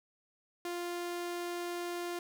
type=tone; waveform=sawtooth; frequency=349.2 Hz; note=F4; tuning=in tune; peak=-32 dBFS; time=0.65-2.19 s; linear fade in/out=2 ms; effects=none